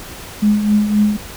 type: tone with tremolo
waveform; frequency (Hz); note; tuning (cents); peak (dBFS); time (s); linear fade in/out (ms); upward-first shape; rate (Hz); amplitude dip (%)
sine; 209.4; G#3; +15; -8; 0.42-1.17; 10; triangle; 3.8; 65
effects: pink hiss -33 dBFS RMS until 1.36 s